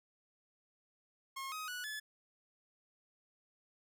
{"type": "tone with pitch steps", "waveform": "sawtooth", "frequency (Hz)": [1078, 1259.9, 1472.6, 1721.1], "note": ["C#6", "D#6", "F#6", "A6"], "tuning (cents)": [-49, 21, -9, -39], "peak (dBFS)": -37, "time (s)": [1.36, 2], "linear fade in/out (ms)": 10, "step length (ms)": 160, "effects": []}